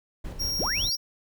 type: noise with tremolo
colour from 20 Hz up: brown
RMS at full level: -34 dBFS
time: 0.24-0.9 s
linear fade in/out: 10 ms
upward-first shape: square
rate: 5.7 Hz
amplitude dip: 40%
type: tone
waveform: 45% pulse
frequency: 5588 Hz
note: F8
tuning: in tune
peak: -27 dBFS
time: 0.39-0.97 s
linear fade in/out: 20 ms
type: linear sweep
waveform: sine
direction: up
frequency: 73.42 to 4978 Hz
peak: -28 dBFS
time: 0.59-0.95 s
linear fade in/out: 0 ms
effects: none

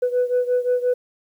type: beating tone pair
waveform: sine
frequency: 493.9 / 499.6 Hz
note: B4 / B4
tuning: 0 / +20 cents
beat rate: 5.7 Hz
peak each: -18 / -21 dBFS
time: 0.02-0.94 s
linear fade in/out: 10 ms
effects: tanh soft clip ceiling -13 dBFS + 9-bit

